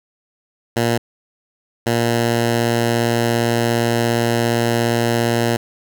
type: tone pair in turn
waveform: 10% pulse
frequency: 117.3 / 117.3 Hz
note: A#2 / A#2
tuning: +11 / +11 cents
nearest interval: unison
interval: 0 cents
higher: neither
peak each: -7 dBFS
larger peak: neither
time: 0.76-0.98 / 1.86-5.57 s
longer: second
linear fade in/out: 10 ms
effects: none